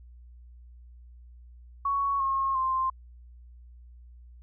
sine tone with pitch steps, 1114 / 1081 / 1049 Hz, C#6 / C#6 / C6, +8 / -44 / +4 cents, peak -24 dBFS, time 1.85-2.9 s, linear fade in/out 5 ms, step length 350 ms, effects added 60 Hz sine -47 dBFS peak until 4.42 s

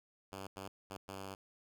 5% pulse tone bursts at uneven times, 96.8 Hz, G2, 21 cents flat, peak -33 dBFS, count 4, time 0.32-0.47 / 0.56-0.68 / 0.9-0.97 / 1.08-1.35 s, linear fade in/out 5 ms, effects none

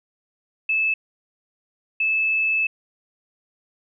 sine tone bursts at uneven times, 2615 Hz, E7, 15 cents flat, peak -18 dBFS, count 2, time 0.69-0.94 / 2-2.67 s, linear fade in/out 5 ms, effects none

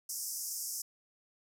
pink band-pass noise, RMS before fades -39 dBFS, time 0.09-0.82 s, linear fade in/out 5 ms, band 5100 to 15000 Hz, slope 96 dB/octave, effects none

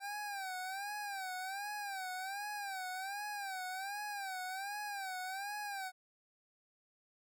25% pulse tone with vibrato, 784 Hz, G5, in tune, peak -36 dBFS, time 0-5.92 s, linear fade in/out 50 ms, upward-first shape sine, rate 1.3 Hz, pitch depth 110 cents each way, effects none

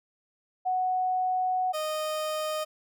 sine / 30% pulse tone pair in turn, 740 / 618.2 Hz, F#5 / D#5, 0 / -11 cents, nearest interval minor third, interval 311 cents, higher first, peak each -24 / -26 dBFS, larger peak first, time 0.65-1.73 / 1.73-2.65 s, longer first, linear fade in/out 20 ms, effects none

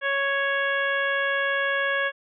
harmonic tone, 554.4 Hz, C#5, in tune, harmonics 1 / 2 / 3 / 4 / 5 / 6, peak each -28 / -31 / -24 / -34 / -35 / -37 dBFS, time 0.01-2.12 s, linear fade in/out 50 ms, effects none

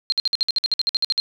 sine tone bursts, 4186 Hz, C8, in tune, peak -16 dBFS, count 15, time 0.1-1.2 s, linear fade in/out 0 ms, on 22 ms, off 55 ms, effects none

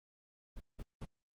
brown noise bursts, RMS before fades -43 dBFS, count 3, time 0.56-1.055 s, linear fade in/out 10 ms, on 45 ms, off 180 ms, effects Opus 24 kbps

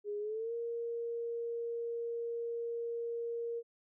sine tone with pitch glide, 413.8 to 467.2 Hz, G#4 to A#4, -6 to +4 cents, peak -35 dBFS, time 0.04-3.63 s, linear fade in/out 50 ms, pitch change +210 cents, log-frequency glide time 0.19-0.53 s, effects none

